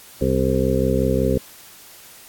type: harmonic tone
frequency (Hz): 65.41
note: C2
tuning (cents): 0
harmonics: 1 / 2 / 3 / 4 / 6 / 7 / 8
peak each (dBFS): -24 / -24 / -24 / -24 / -24 / -24 / -24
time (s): 0.21-1.38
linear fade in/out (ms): 5
effects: white hiss -44 dBFS RMS until 2.28 s + AAC 64 kbps